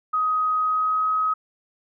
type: tone with pitch glide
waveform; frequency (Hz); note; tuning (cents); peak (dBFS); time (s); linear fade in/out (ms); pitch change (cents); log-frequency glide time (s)
sine; 1257 to 1268.7; D#6 to D#6; +17 to +33; -19; 0.13-1.34; 10; +16; 0.58-1.1
effects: none